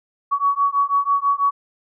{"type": "beating tone pair", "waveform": "sine", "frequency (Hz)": [1123, 1129.1], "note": ["C#6", "C#6"], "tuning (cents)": [22, 32], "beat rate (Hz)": 6.1, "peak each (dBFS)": -19, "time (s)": [0.31, 1.51], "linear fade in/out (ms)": 20, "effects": []}